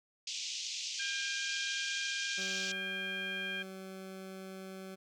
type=band-pass noise; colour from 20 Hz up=white; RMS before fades=-40 dBFS; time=0.27-2.72 s; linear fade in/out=5 ms; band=2500 to 6600 Hz; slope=48 dB/octave
type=harmonic tone; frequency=802 Hz; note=G5; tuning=39 cents sharp; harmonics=2 / 3 / 4; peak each=-39 / -41 / -42 dBFS; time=0.99-3.63 s; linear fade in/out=10 ms
type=tone; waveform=20% pulse; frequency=190 Hz; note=F#3; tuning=46 cents sharp; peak=-39 dBFS; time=2.37-4.96 s; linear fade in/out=20 ms
effects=none